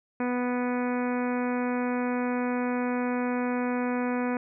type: harmonic tone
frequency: 246.9 Hz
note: B3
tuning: in tune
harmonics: 1 / 2 / 3 / 4 / 5 / 6 / 7 / 8 / 9 / 10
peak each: -27 / -32 / -37 / -37 / -42 / -40 / -43 / -46 / -44 / -46 dBFS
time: 0.2-4.37 s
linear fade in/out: 2 ms
effects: none